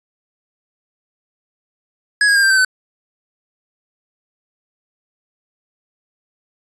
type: tone with pitch steps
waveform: square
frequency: 1672 / 1639.5 / 1607.6 / 1576.3 / 1545.7 / 1515.6 Hz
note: G#6 / G#6 / G6 / G6 / G6 / F#6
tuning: +11 / -23 / +43 / +9 / -25 / +41 cents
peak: -11 dBFS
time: 2.21-2.648 s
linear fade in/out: 2 ms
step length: 73 ms
effects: resampled to 24000 Hz